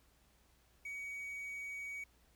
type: tone with quantisation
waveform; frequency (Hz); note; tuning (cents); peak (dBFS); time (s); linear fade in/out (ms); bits
triangle; 2256; C#7; +30; -40; 0.85-2.04; 5; 11
effects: added 60 Hz sine -70 dBFS peak until 2.35 s + pink hiss -71 dBFS RMS until 2.35 s